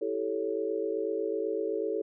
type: chord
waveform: sine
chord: A dominant seventh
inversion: second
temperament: equal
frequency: 329.6 / 392 / 440 / 554.4 Hz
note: E4 / G4 / A4 / C#5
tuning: 0 / 0 / 0 / 0 cents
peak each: -36 / -34 / -31 / -37 dBFS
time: 0.01-2.02 s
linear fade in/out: 10 ms
effects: none